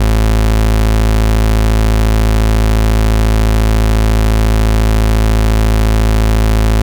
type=tone; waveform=35% pulse; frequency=54.2 Hz; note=A1; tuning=25 cents flat; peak=-6 dBFS; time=0-6.82 s; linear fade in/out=5 ms; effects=none